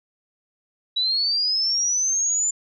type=linear sweep; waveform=sine; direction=up; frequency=3881 to 7140 Hz; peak=-19 dBFS; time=0.96-2.51 s; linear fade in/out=10 ms; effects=none